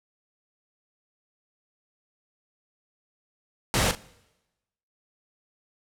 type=noise with echo; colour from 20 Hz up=pink; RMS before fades=-23 dBFS; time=3.74-3.91 s; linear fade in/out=0 ms; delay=40 ms; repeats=1; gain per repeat=-11 dB; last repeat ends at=3.95 s; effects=noise-tail reverb RT60 1.0 s tail -22 dB re dry + low-pass 11000 Hz 12 dB/octave